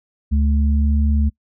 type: tone pair together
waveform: sine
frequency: 72.04 / 216.8 Hz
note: D2 / A3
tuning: -33 / -25 cents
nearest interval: octave + perfect fifth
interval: 1908 cents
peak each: -14 / -22 dBFS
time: 0.31-1.3 s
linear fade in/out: 20 ms
effects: noise-tail reverb RT60 0.1 s tail -24 dB re dry